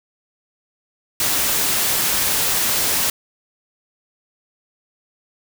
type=noise; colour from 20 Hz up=white; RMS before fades=-19 dBFS; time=1.2-3.1 s; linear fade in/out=2 ms; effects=none